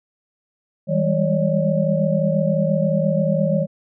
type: tone cluster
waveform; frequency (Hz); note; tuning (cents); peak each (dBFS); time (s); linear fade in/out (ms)
sine; 161.2 / 195.4 / 204 / 553 / 599; E3 / G3 / G#3 / C#5 / D5; -38 / -5 / -31 / -4 / +34; -20 / -23 / -26 / -21 / -26; 0.87-3.67; 50
effects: none